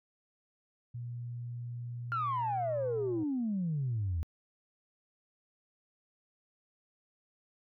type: tone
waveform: sine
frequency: 120.1 Hz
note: B2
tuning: 48 cents flat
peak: -37 dBFS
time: 0.94-3.24 s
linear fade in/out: 10 ms
type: exponential sweep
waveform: sine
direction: down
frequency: 1411 to 77.78 Hz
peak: -29 dBFS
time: 2.12-4.23 s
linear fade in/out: 0 ms
effects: tanh soft clip ceiling -26 dBFS